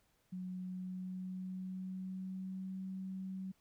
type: tone with pitch glide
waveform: sine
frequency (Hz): 183.6 to 189.2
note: F#3 to F#3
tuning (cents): -13 to +39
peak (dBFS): -40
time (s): 0.32-3.52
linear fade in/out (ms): 10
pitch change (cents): +52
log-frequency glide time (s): 0.58-2.83
effects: pink hiss -75 dBFS RMS until 3.6 s